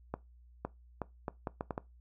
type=accelerating click train; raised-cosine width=1 ms; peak=-21 dBFS; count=8; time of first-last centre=0.14-1.779 s; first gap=510 ms; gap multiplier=0.72; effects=noise-tail reverb RT60 0.2 s tail -20 dB re dry + added 60 Hz sine -56 dBFS peak until 2 s